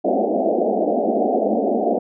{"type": "band-pass noise", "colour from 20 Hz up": "white", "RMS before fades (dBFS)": -19, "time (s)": [0.04, 1.99], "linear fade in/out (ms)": 10, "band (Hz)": [200, 750], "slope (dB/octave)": 96, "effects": []}